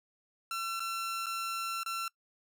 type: tone with dropouts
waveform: sawtooth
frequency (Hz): 1350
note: E6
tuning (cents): +41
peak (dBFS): -30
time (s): 0.51-2.08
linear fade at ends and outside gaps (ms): 2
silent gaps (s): 0.796-0.803 / 1.26-1.266 / 1.833-1.861
effects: noise-tail reverb RT60 0.1 s tail -23 dB re dry